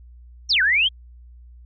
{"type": "exponential two-way sweep", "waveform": "sine", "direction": "down then up", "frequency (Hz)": [5930, 1473, 3330], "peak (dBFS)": -15, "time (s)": [0.49, 0.89], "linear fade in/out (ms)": 20, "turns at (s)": 0.62, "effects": ["added 60 Hz sine -42 dBFS peak until 1.65 s"]}